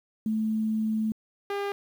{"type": "tone pair in turn", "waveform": ["sine", "sawtooth"], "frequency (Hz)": [218.4, 402.2], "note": ["A3", "G4"], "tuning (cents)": [-13, 44], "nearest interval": "major seventh", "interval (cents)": 1057, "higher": "second", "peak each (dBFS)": -24, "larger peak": "neither", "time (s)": [[0.26, 1.12], [1.5, 1.72]], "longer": "first", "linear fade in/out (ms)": 2, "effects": ["low-pass 3000 Hz 12 dB/octave", "9-bit"]}